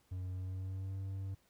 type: tone with pitch glide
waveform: triangle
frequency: 92.1 to 96.51 Hz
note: F#2 to G2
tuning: -7 to -27 cents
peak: -36 dBFS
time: 0.11-1.35 s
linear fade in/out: 10 ms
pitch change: +80 cents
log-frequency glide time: 0.31-0.97 s
effects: pink hiss -72 dBFS RMS until 1.49 s